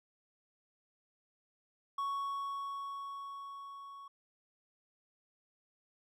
triangle tone with level ramp, 1112 Hz, C#6, 5 cents sharp, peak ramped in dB -31 to -46 dBFS, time 1.98-4.08 s, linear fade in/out 5 ms, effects none

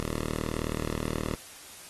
5% pulse tone, 38.89 Hz, D#1, in tune, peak -20 dBFS, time 0-1.35 s, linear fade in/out 0 ms, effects white hiss -47 dBFS RMS until 1.89 s + AAC 32 kbps

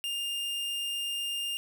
45% pulse tone, 2808 Hz, F7, 9 cents sharp, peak -31 dBFS, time 0.04-1.57 s, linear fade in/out 0 ms, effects none

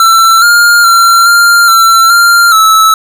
square tone with pitch steps, 1342 / 1409 / 1368 / 1394 / 1349 / 1390 / 1306 Hz, E6 / F6 / F6 / F6 / E6 / F6 / E6, +31 / +15 / -36 / -4 / +40 / -9 / -17 cents, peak -3 dBFS, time 0-2.94 s, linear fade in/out 2 ms, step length 420 ms, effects none

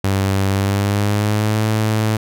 sawtooth tone with pitch glide, 97.4 to 108.7 Hz, G2 to A2, -11 to -21 cents, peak -11 dBFS, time 0.04-2.17 s, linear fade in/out 5 ms, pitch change +190 cents, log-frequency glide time 0.49-1.64 s, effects none

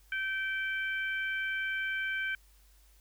harmonic tone, 775 Hz, G5, 20 cents flat, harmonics 2 / 3 / 4, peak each -32 / -37 / -44 dBFS, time 0.12-2.35 s, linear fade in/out 2 ms, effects added 50 Hz sine -59 dBFS peak until 3 s + white hiss -66 dBFS RMS until 3 s

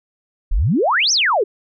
sine exponential two-way sweep, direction up then down, 30.13 to 6360 to 363.9 Hz, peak -13 dBFS, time 0.51-1.44 s, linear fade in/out 10 ms, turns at 1.12 s, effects none

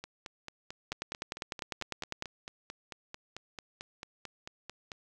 two click trains, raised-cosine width 0.2 ms, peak -24 / -17 dBFS, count 23 / 14, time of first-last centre 0.04-4.918 / 0.92-2.224 s, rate 4.51 / 9.97 Hz, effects none

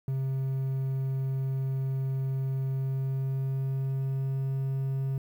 triangle tone with pitch glide, 133.7 to 134.79 Hz, C3 to C#3, +38 to -48 cents, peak -25 dBFS, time 0.08-5.18 s, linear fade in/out 2 ms, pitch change +14 cents, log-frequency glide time 2.66-4.56 s, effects 10-bit

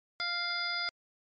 harmonic tone, 698.5 Hz, F5, in tune, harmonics 1 / 2 / 3 / 5 / 6 / 7, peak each -43 / -36 / -37 / -41 / -46 / -35 dBFS, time 0.2-0.89 s, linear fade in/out 0 ms, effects MP3 32 kbps

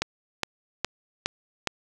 click train, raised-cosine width 0.2 ms, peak -7 dBFS, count 5, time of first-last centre 0.02-1.673 s, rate 2.42 Hz, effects none

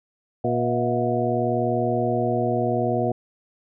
harmonic tone with a mistuned harmonic, 120 Hz, B2, 49 cents flat, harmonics 1 / 2 / 3 / 4 / 5 / 6, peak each -27 / -27 / -27 / -27 / -27 / -27 dBFS, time 0.44-3.12 s, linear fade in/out 5 ms, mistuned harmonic 5, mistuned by +110 cents, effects none

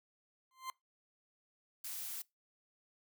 40% pulse tone with exponential growth, 1043 Hz, C6, 6 cents flat, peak -36 dBFS, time 0.51-0.7 s, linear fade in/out 1 ms, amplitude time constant 40 ms
blue noise, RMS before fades -43 dBFS, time 1.84-2.22 s, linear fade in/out 5 ms
effects noise-tail reverb RT60 0.2 s tail -23 dB re dry

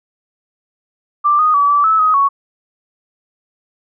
sine tone with pitch steps, 1178 / 1240 / 1145 / 1158 / 1304 / 1259 / 1113 Hz, D6 / D#6 / D6 / D6 / E6 / D#6 / C#6, +5 / -6 / -44 / -25 / -19 / +20 / +7 cents, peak -9 dBFS, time 1.24-2.29 s, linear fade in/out 20 ms, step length 150 ms, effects none

